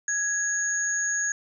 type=tone pair together; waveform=sine; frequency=1661.2 / 6657 Hz; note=G#6 / G#8; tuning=0 / +3 cents; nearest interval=2 octaves; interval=2403 cents; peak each=-27 / -26 dBFS; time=0.08-1.32 s; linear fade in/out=2 ms; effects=none